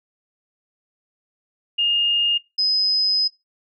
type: tone pair in turn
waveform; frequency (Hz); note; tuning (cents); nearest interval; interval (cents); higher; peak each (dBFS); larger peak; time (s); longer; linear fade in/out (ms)
sine; 2833 / 5048; F7 / D#8; +24 / +24; minor seventh; 1000; second; -17; neither; 1.78-2.38 / 2.58-3.28; second; 10
effects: noise-tail reverb RT60 0.2 s tail -18 dB re dry

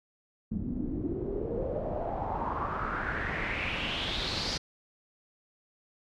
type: noise with low-pass filter sweep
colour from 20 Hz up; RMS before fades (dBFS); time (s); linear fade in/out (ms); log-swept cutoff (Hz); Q
pink; -33; 0.51-4.58; 10; 210 to 5100; 4.7
effects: none

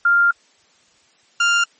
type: tone pair in turn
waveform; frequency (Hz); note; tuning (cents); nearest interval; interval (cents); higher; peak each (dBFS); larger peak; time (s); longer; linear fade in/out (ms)
sine / 30% pulse; 1396.9 / 1396.9; F6 / F6; 0 / 0; unison; 0; neither; -11; neither; 0.05-0.31 / 1.4-1.64; first; 5
effects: white hiss -56 dBFS RMS until 1.79 s + MP3 32 kbps

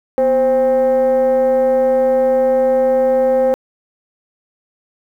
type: tone with frequency modulation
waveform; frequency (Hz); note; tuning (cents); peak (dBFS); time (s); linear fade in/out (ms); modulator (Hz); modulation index
sine; 523.3; C5; 0; -9; 0.18-3.54; 0; 278; 0.49
effects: tanh soft clip ceiling -8 dBFS + 8-bit

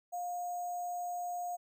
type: tone with sample-and-hold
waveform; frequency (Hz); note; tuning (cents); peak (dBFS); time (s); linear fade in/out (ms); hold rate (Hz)
sine; 708; F5; +23; -35; 0.12-1.57; 20; 7350
effects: none

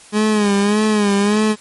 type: tone with vibrato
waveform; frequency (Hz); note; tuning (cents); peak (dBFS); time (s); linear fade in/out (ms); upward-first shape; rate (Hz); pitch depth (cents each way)
30% pulse; 207.7; G#3; 0; -10; 0.12-1.56; 50; sine; 1.7; 69
effects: white hiss -43 dBFS RMS until 1.6 s + MP3 48 kbps

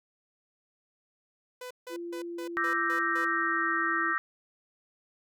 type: tone bursts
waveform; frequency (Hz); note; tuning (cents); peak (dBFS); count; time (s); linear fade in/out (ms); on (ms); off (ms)
sawtooth; 500; B4; +21; -35; 7; 1.61-3.249; 5; 97; 160
type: tone with pitch glide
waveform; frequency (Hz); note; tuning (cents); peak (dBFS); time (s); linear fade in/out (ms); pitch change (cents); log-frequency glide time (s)
sine; 343.6 to 333.6; F4 to E4; -28 to +21; -35; 1.89-4.15; 50; -51; 2.23-3.62
type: chord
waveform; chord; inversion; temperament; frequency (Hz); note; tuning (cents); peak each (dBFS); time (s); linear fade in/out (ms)
sine; E half-diminished seventh; third; equal; 1174.7 / 1318.5 / 1568 / 1864.7; D6 / E6 / G6 / Bb6; 0 / 0 / 0 / 0; -33 / -32 / -32 / -30; 2.57-4.18; 0
effects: none

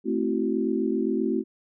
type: chord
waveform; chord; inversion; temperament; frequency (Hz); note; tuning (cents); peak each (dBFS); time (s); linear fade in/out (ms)
sine; F# half-diminished seventh; first; equal with one note detuned; 220 / 261.6 / 329.6 / 377.1; A3 / C4 / E4 / F#4; 0 / 0 / 0 / +33; -28; 0.04-1.44; 50
effects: none

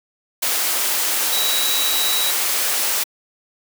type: tone in noise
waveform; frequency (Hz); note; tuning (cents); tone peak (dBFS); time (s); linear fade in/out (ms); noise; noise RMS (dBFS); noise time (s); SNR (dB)
sine; 3888; B7; -28; -21; 1.32-2.31; 10; white; -20; 0.42-3.04; -4
effects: high-pass 400 Hz 12 dB/octave

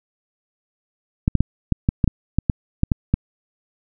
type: clicks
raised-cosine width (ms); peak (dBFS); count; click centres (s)
5; -3; 12; 1.279 / 1.353 / 1.406 / 1.723 / 1.889 / 2.042 / 2.077 / 2.386 / 2.498 / 2.834 / 2.918 / 3.14
effects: none

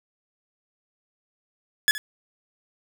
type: tone with echo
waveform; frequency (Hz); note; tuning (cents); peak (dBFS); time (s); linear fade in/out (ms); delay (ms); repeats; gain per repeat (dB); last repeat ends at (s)
sawtooth; 1705; G#6; +45; -12; 1.88-1.91; 0; 70; 1; -15; 1.98
effects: none

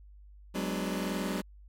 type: chord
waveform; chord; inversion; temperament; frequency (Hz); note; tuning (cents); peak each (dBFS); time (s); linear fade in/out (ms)
sawtooth; G# half-diminished seventh; third; just; 186.89 / 207.7 / 249.2 / 299; F#3 / G#3 / B3 / D4; +18 / 0 / +16 / +31; -30 / -33 / -34 / -35; 0.54-1.42; 20
effects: added 50 Hz sine -50 dBFS peak until 1.68 s + AAC 64 kbps

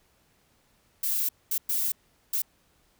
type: noise bursts at uneven times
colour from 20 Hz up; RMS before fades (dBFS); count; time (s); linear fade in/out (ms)
violet; -27; 4; 1.03-1.29 / 1.51-1.58 / 1.69-1.92 / 2.33-2.42; 5
effects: pink hiss -66 dBFS RMS until 2.99 s

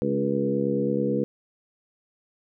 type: harmonic tone with a mistuned harmonic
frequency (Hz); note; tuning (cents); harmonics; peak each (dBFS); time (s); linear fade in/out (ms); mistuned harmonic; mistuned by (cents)
69.3; C#2; 0; 2 / 3 / 4 / 5 / 6 / 7; -32 / -27 / -29 / -31 / -31 / -27; 0.02-1.24; 0; 5; +16
effects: none

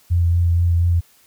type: tone with vibrato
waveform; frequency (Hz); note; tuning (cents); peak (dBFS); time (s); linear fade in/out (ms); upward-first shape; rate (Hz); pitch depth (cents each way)
sine; 85.9; F2; -28; -13; 0.1-1.01; 20; sine; 4.2; 19
effects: white hiss -54 dBFS RMS until 1.26 s

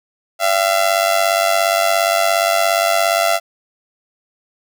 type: tone with amplitude modulation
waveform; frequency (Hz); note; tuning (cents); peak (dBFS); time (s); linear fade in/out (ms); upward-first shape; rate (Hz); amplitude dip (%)
sawtooth; 677; E5; +46; -6; 0.39-3.4; 50; sine; 97.2; 75
effects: none

